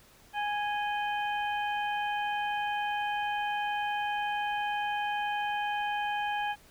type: harmonic tone with a mistuned harmonic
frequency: 829 Hz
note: G#5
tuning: 3 cents flat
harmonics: 1 / 2 / 3 / 4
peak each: -30 / -36 / -40 / -42 dBFS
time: 0.33-6.56 s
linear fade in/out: 50 ms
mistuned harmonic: 4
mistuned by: -120 cents
effects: pink hiss -58 dBFS RMS until 6.7 s